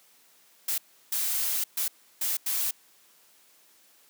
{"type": "noise bursts at uneven times", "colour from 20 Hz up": "blue", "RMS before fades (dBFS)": -28, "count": 5, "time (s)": [[0.68, 0.78], [1.12, 1.64], [1.77, 1.88], [2.21, 2.37], [2.46, 2.71]], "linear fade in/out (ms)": 5, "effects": ["white hiss -60 dBFS RMS until 4.09 s", "high-pass 200 Hz 12 dB/octave"]}